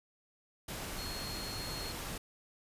sine tone in noise, 4283 Hz, C8, 40 cents sharp, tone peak -43 dBFS, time 0.98-1.92 s, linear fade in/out 5 ms, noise pink, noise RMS -41 dBFS, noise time 0.68-2.18 s, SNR -5 dB, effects resampled to 32000 Hz

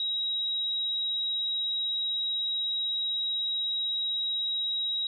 sine tone, 3829 Hz, A#7, 46 cents sharp, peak -27 dBFS, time 0-5.07 s, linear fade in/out 2 ms, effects none

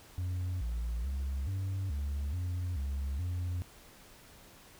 sine tone with pitch steps, 90.6 / 57.5 / 67.7 / 96.2 / 71.3 / 89.5 / 68.9 / 89 Hz, F#2 / A#1 / C#2 / G2 / C#2 / F2 / C#2 / F2, -36 / -23 / -40 / -32 / +49 / +43 / -10 / +33 cents, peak -29 dBFS, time 0.18-3.62 s, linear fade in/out 0 ms, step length 430 ms, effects tanh soft clip ceiling -31 dBFS + pink hiss -56 dBFS RMS until 4.79 s

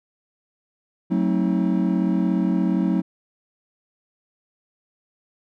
triangle chord, F# diminished seventh, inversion none, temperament just, 185 / 222 / 266.4 / 319.7 Hz, F#3 / A3 / C4 / Eb4, 0 / +16 / +31 / +47 cents, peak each -19 / -23 / -24 / -23 dBFS, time 1.1-3.02 s, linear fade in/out 20 ms, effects none

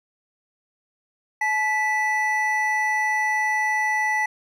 triangle tone pair together, 860 / 1972.3 Hz, A5 / B6, -40 / -3 cents, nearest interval octave + major second, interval 1437 cents, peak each -22 / -20 dBFS, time 1.41-4.26 s, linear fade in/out 5 ms, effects none

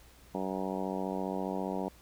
harmonic tone, 94.8 Hz, F#2, 43 cents sharp, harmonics 2 / 3 / 4 / 5 / 6 / 7 / 8 / 9 / 10, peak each -37 / -39 / -40 / -41 / -42 / -42 / -43 / -44 / -44 dBFS, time 0.34-1.89 s, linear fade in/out 10 ms, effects added 60 Hz sine -59 dBFS peak until 2.01 s + pink hiss -59 dBFS RMS until 2.01 s

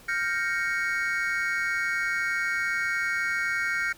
triangle chord, G half-diminished seventh, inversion third, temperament equal, 1396.9 / 1568 / 1864.7 / 2217 Hz, F6 / G6 / Bb6 / Db7, 0 / 0 / 0 / 0 cents, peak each -29 dBFS, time 0.08-3.93 s, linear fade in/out 10 ms, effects pink hiss -52 dBFS RMS until 3.97 s

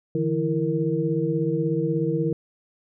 sine tone cluster, 149.9 / 166.4 / 329.2 / 464.9 Hz, D3 / E3 / E4 / A#4, +36 / +17 / -2 / -5 cents, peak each -27 / -27 / -26 / -26 dBFS, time 0.15-2.33 s, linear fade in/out 2 ms, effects none

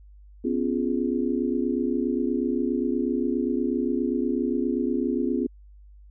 sine chord, C# dominant seventh, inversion third, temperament just, 249.5 / 277.2 / 346.5 / 415.8 Hz, B3 / C#4 / E#4 / G#4, +18 / 0 / -14 / +2 cents, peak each -26 / -28 / -28 / -31 dBFS, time 0.44-5.47 s, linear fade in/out 10 ms, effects added 50 Hz sine -46 dBFS peak until 6.1 s

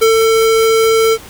square tone with ADSR envelope, 447.6 Hz, A4, 30 cents sharp, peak -7 dBFS, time 0.01-1.18 s, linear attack 14 ms, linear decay 130 ms, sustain -2 dB, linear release 51 ms, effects pink hiss -35 dBFS RMS until 1.29 s

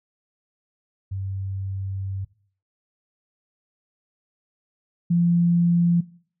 sine tone pair in turn, 96.6 / 172.12 Hz, G2 / F3, -25 / -25 cents, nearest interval minor seventh, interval 1000 cents, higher second, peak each -26 / -16 dBFS, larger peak second, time 1.11-2.25 / 5.1-6.01 s, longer first, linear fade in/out 10 ms, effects noise-tail reverb RT60 0.5 s tail -20 dB re dry

